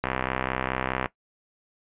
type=click train; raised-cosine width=0.5 ms; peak=-10 dBFS; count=67; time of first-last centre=0.04-1.059 s; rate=64.8 Hz; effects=noise-tail reverb RT60 0.1 s tail -17 dB re dry + resampled to 8000 Hz